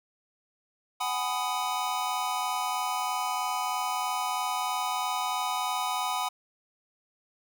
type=chord; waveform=square; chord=G# minor seventh; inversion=third; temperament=just; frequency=747.5 / 830.6 / 996.7 / 1245.9 Hz; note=F#5 / G#5 / B5 / D#6; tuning=+17 / 0 / +16 / +2 cents; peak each=-34 / -36 / -33 / -35 dBFS; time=1-6.29 s; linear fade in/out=10 ms; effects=none